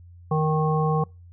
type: harmonic tone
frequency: 155.56 Hz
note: D#3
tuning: in tune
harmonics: 1 / 3 / 5 / 7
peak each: -21 / -26 / -28 / -29 dBFS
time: 0.31-1.04 s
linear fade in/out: 5 ms
effects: noise-tail reverb RT60 0.3 s tail -26 dB re dry + added 87 Hz sine -44 dBFS peak until 1.32 s